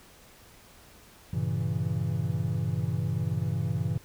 triangle chord, G diminished seventh, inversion none, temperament equal with one note detuned, 98 / 116.54 / 137.08 / 164.81 Hz, G2 / Bb2 / Db3 / Fb3, 0 / 0 / -19 / 0 cents, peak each -30 dBFS, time 1.33-3.98 s, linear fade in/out 5 ms, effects pink hiss -54 dBFS RMS until 4.04 s

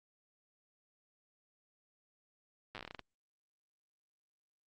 slowing click train, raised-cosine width 0.3 ms, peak -28 dBFS, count 12, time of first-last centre 2.75-2.993 s, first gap 8 ms, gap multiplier 1.19, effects Opus 48 kbps

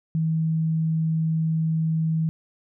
sine tone, 160.5 Hz, E3, 46 cents flat, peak -20 dBFS, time 0.15-2.29 s, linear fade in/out 0 ms, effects none

